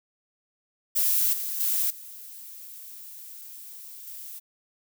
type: noise with level steps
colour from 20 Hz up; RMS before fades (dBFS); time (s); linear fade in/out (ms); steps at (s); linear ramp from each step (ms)
violet; -23 / -31 / -25 / -43 / -40; 0.95-4.4; 20; 1.33 / 1.6 / 1.9 / 4.07; 5
effects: none